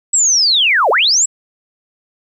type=linear two-way sweep; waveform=sine; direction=down then up; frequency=7902 to 392 to 7902 Hz; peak=-9 dBFS; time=0.13-1.26 s; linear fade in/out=10 ms; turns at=0.9 s; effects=8-bit